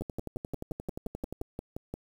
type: two click trains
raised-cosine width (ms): 2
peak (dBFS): -22 / -23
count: 12 / 17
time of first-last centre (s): 0.02-1.94 / 0.01-1.414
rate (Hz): 5.73 / 11.4
effects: 8-bit